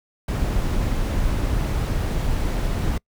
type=noise; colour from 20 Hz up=brown; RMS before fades=-22 dBFS; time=0.28-2.98 s; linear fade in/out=5 ms; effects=noise-tail reverb RT60 0.1 s tail -26 dB re dry